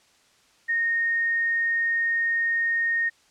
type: tone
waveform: sine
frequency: 1850 Hz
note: A#6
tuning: 14 cents flat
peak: -21 dBFS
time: 0.68-3.1 s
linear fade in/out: 20 ms
effects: white hiss -60 dBFS RMS until 3.3 s + low-pass 7000 Hz 12 dB/octave

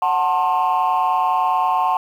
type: chord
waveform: sine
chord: F# diminished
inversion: none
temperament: just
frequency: 740 / 888 / 1065.6 Hz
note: F#5 / A5 / C6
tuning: 0 / +16 / +31 cents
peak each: -18 dBFS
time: 0.02-1.97 s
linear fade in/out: 2 ms
effects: tanh soft clip ceiling -11 dBFS + 8-bit

